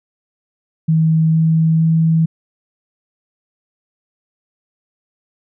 sine tone with pitch steps, 160.1 / 161.12 / 162.15 Hz, D#3 / E3 / E3, +50 / -39 / -28 cents, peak -10 dBFS, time 0.88-2.26 s, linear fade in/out 10 ms, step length 460 ms, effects none

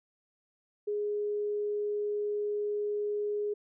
sine tone, 415.3 Hz, G#4, in tune, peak -29 dBFS, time 0.87-3.54 s, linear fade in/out 10 ms, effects none

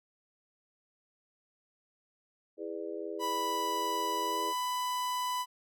sine chord, E dominant seventh, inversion none, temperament just, 329.6 / 412 / 494.4 / 593.3 Hz, E4 / G#4 / B4 / D5, 0 / -14 / +2 / +18 cents, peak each -41 / -39 / -43 / -44 dBFS, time 2.57-4.54 s, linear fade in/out 50 ms
45% pulse tone with pitch glide, 987.8 to 995.8 Hz, B5 to B5, 0 to +14 cents, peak -31 dBFS, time 3.19-5.46 s, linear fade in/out 50 ms, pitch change +14 cents, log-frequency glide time 4.25-4.42 s
effects none

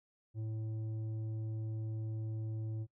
sine tone with tanh clipping, 110 Hz, A2, in tune, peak -38 dBFS, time 0.34-2.87 s, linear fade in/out 50 ms, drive 8 dB, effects noise-tail reverb RT60 0.1 s tail -23 dB re dry

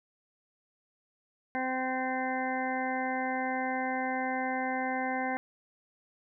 harmonic tone, 258.6 Hz, C4, 20 cents flat, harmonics 1 / 2 / 3 / 4 / 6 / 7 / 8, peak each -35 / -38 / -33 / -42 / -39 / -41 / -39 dBFS, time 1.55-5.37 s, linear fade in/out 0 ms, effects none

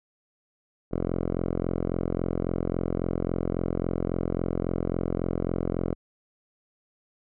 5% pulse tone with low-pass filter, 43.65 Hz, F1, in tune, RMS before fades -28 dBFS, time 0.91-5.95 s, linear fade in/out 20 ms, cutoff 690 Hz, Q 0.77, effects none

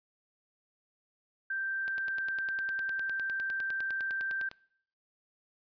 sine tone, 1568 Hz, G6, in tune, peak -31 dBFS, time 1.5-4.49 s, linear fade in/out 5 ms
click train, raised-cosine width 0.2 ms, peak -26 dBFS, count 27, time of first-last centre 1.88-4.514 s, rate 9.87 Hz
effects noise-tail reverb RT60 0.6 s tail -22 dB re dry + resampled to 11025 Hz

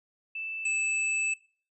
sine / square tone pair in turn, 2642 / 2625 Hz, E7 / E7, +3 / -8 cents, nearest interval unison, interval 11 cents, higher first, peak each -33 / -26 dBFS, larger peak second, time 0.35-0.65 / 0.65-1.34 s, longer second, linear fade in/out 5 ms, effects noise-tail reverb RT60 0.4 s tail -20 dB re dry + resampled to 22050 Hz

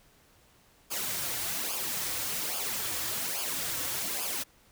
white noise with flanger, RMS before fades -33 dBFS, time 0.9-4.44 s, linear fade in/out 20 ms, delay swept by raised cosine 0.51 to 5.01 ms, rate 1.2 Hz, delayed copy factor -0.7, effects pink hiss -62 dBFS RMS until 4.71 s

